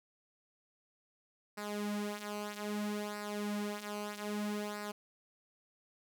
sawtooth tone with flanger, 207.7 Hz, G#3, in tune, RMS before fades -39 dBFS, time 1.57-4.92 s, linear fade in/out 10 ms, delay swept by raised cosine 0.3 to 5.4 ms, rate 0.62 Hz, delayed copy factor -0.7, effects none

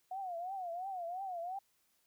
sine tone with vibrato, 727 Hz, F#5, 31 cents flat, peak -38 dBFS, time 0.11-1.59 s, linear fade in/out 5 ms, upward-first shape triangle, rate 2.9 Hz, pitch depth 160 cents each way, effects white hiss -75 dBFS RMS until 2.06 s

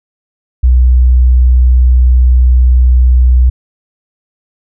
sine tone, 62.3 Hz, B1, 16 cents sharp, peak -3 dBFS, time 0.63-3.5 s, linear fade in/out 10 ms, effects none

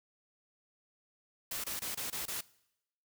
white noise bursts, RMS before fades -38 dBFS, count 6, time 1.51-2.41 s, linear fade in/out 5 ms, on 130 ms, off 24 ms, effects noise-tail reverb RT60 0.8 s tail -21 dB re dry

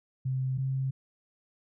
sine tone pair in turn, 130.81 / 133.17 Hz, C3 / C3, 0 / +31 cents, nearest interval unison, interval 31 cents, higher second, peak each -27 / -27 dBFS, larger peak neither, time 0.25-0.58 / 0.58-0.91 s, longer neither, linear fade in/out 10 ms, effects none

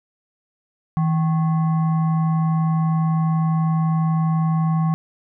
sine tone with frequency modulation, 161.4 Hz, E3, 36 cents flat, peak -16 dBFS, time 0.97-4.94 s, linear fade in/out 0 ms, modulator 932 Hz, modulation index 0.36, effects none

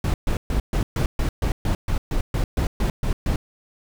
brown noise bursts, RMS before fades -21 dBFS, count 15, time 0.04-3.36 s, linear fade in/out 2 ms, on 100 ms, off 130 ms, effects none

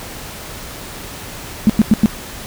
sine tone bursts, 215.8 Hz, A3, 33 cents flat, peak -5 dBFS, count 4, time 1.67-2.059 s, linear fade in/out 0 ms, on 26 ms, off 95 ms, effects pink hiss -31 dBFS RMS until 2.46 s

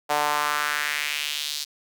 sawtooth tone with high-pass filter sweep, 148 Hz, D3, 14 cents sharp, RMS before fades -26 dBFS, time 0.09-1.65 s, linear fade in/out 20 ms, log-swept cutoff 720 to 4500 Hz, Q 2.3, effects none

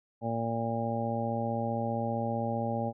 harmonic tone, 115.3 Hz, A#2, 19 cents flat, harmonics 1 / 2 / 3 / 4 / 5 / 6 / 7, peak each -35 / -34 / -43 / -40 / -35 / -43 / -35 dBFS, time 0.21-2.93 s, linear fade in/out 50 ms, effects none

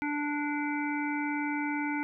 harmonic tone with a mistuned harmonic, 293.7 Hz, D4, in tune, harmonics 1 / 3 / 5 / 7 / 8, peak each -31 / -36 / -38 / -39 / -40 dBFS, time 0.02-2.03 s, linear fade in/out 0 ms, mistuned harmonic 8, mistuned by -29 cents, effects none

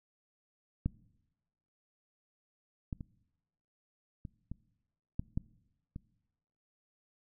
clicks, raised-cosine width 5 ms, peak -18 / -24 / -30 / -30 / -28 / -21 / -20 / -29 dBFS, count 8, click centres 0.86 / 2.928 / 3.008 / 4.252 / 4.516 / 5.195 / 5.375 / 5.961 s, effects noise-tail reverb RT60 1.0 s tail -22 dB re dry

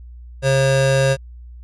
square tone pair together, 135 / 540 Hz, C#3 / C#5, -45 / -45 cents, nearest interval 2 octaves, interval 2400 cents, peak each -17 dBFS, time 0.42-1.17 s, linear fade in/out 50 ms, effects added 60 Hz sine -35 dBFS peak until 1.63 s + resampled to 22050 Hz

